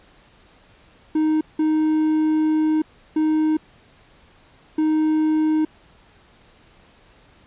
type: tone bursts at uneven times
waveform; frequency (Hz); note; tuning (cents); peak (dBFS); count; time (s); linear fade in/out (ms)
triangle; 311.1; D#4; 0; -14; 4; 1.15-1.41 / 1.59-2.82 / 3.16-3.57 / 4.78-5.65; 5
effects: pink hiss -53 dBFS RMS until 7.46 s + resampled to 8000 Hz